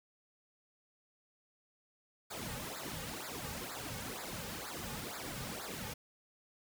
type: noise with flanger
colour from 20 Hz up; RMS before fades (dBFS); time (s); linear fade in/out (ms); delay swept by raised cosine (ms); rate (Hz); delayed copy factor
pink; -43; 2.3-5.94; 10; 0.33 to 3.03; 2.1; -0.95
effects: none